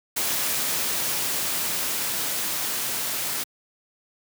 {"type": "noise with level ramp", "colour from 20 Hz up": "white", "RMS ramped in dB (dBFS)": [-25, -28], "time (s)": [0.16, 3.44], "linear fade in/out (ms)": 10, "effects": ["high-pass 100 Hz 12 dB/octave"]}